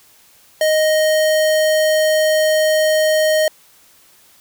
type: tone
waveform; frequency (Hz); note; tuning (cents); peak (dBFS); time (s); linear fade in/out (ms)
square; 622.3; D#5; 0; -13; 0.61-3.48; 2
effects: white hiss -50 dBFS RMS until 4.4 s